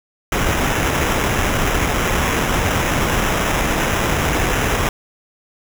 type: noise with sample-and-hold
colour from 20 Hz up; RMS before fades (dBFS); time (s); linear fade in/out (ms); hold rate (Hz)
pink; -18; 0.32-4.89; 2; 4410
effects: none